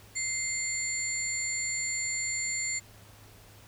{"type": "tone cluster", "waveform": "sine", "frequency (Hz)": [2087, 4356, 7200], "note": ["C7", "C#8", "A8"], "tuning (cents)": [-5, -31, 39], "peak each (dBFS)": [-34, -40, -31], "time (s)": [0.15, 2.8], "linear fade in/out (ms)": 20, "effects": ["added 104 Hz sine -55 dBFS peak until 3.67 s", "pink hiss -55 dBFS RMS until 3.67 s"]}